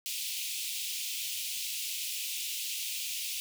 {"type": "high-pass noise", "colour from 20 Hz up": "pink", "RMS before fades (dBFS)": -36, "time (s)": [0.06, 3.4], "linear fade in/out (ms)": 0, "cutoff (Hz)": 2500, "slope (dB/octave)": 48, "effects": []}